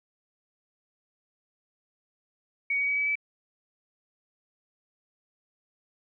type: tone with pitch steps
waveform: sine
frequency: 2244 / 2258 / 2273 / 2287 / 2302 Hz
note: C#7 / C#7 / C#7 / D7 / D7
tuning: +21 / +31 / +43 / -47 / -35 cents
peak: -24 dBFS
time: 2.7-3.155 s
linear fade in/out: 5 ms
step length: 91 ms
effects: none